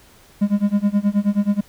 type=tone with tremolo; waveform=triangle; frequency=203.9 Hz; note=G#3; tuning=32 cents flat; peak=-10 dBFS; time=0.41-1.61 s; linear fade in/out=10 ms; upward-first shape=sine; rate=9.4 Hz; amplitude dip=95%; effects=pink hiss -50 dBFS RMS until 1.68 s